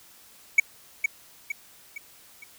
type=tone with echo; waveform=triangle; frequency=2259 Hz; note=C#7; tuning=32 cents sharp; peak=-10 dBFS; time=0.58-0.6 s; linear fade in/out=5 ms; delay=460 ms; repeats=4; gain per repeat=-7 dB; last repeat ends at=2.44 s; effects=white hiss -53 dBFS RMS until 2.58 s